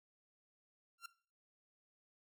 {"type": "tone with exponential growth", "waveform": "sawtooth", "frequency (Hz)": 1373, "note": "F6", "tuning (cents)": -30, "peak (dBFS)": -39, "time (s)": [0.98, 1.06], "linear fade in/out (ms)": 5, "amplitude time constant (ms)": 16, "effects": ["noise-tail reverb RT60 0.4 s tail -17 dB re dry"]}